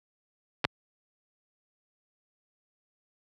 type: clicks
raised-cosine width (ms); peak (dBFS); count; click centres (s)
0.3; -11 / -6; 2; 0.643 / 0.65
effects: high-pass 80 Hz 12 dB/octave